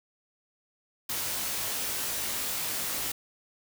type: noise with comb filter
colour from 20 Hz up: white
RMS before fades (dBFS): -32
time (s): 1.09-3.12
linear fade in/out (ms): 5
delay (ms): 19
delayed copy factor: +0.7
effects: none